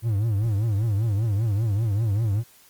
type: tone with vibrato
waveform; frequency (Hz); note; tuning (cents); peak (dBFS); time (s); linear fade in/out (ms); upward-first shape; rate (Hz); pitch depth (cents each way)
triangle; 106.9; A2; -49; -18; 0.02-2.44; 50; triangle; 5.1; 190
effects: white hiss -54 dBFS RMS until 2.69 s + Opus 32 kbps